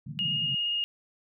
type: band-pass noise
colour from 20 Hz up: pink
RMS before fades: -38 dBFS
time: 0.06-0.55 s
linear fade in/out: 5 ms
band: 120 to 210 Hz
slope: 48 dB/octave
type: tone with vibrato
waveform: sine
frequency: 2852 Hz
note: F7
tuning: 36 cents sharp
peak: -26 dBFS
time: 0.19-0.84 s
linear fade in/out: 0 ms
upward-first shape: sine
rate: 17 Hz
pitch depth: 10 cents each way
effects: none